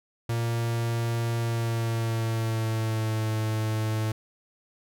45% pulse tone with pitch glide, 116.54 to 109.37 Hz, A#2 to A2, 0 to -10 cents, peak -25 dBFS, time 0.29-4.12 s, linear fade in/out 5 ms, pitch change -110 cents, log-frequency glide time 1.38-3.33 s, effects none

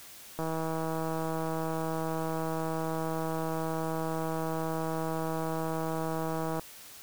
click train, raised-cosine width 1 ms, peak -20 dBFS, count 1000, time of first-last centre 0.39-6.595 s, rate 161 Hz, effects white hiss -49 dBFS RMS until 7.02 s

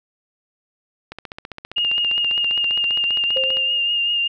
click train, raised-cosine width 0.3 ms, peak -16 dBFS, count 38, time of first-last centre 1.12-3.57 s, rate 15.1 Hz
sine tone with vibrato, 2823 Hz, F7, 18 cents sharp, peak -17 dBFS, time 1.76-4.28 s, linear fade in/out 10 ms, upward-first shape triangle, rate 5.2 Hz, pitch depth 31 cents each way
sine tone with exponential decay, 528 Hz, C5, 16 cents sharp, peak -20 dBFS, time 3.36-3.96 s, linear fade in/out 5 ms, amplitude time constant 130 ms
effects none

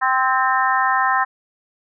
harmonic tone with a mistuned harmonic, 260 Hz, C4, 11 cents flat, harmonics 3 / 4 / 5 / 6 / 7, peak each -21 / -19 / -22 / -25 / -22 dBFS, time 0.01-1.25 s, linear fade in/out 20 ms, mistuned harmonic 6, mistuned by +29 cents, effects none

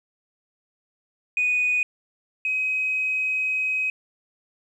sine tone pair in turn, 2481 / 2530 Hz, D#7 / D#7, -6 / +28 cents, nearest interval unison, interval 34 cents, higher second, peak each -18 / -21 dBFS, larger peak first, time 1.37-1.83 / 2.45-3.9 s, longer second, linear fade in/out 2 ms, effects tanh soft clip ceiling -15 dBFS + 10-bit

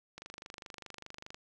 click train, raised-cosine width 0.2 ms, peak -28 dBFS, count 30, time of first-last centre 0.18-1.345 s, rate 24.9 Hz, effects none

